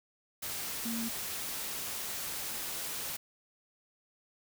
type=tone in noise; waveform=sine; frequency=229.7 Hz; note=A#3; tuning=25 cents flat; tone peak=-34 dBFS; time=0.85-1.09 s; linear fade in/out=10 ms; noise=white; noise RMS=-38 dBFS; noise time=0.42-3.17 s; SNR=+1 dB; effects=none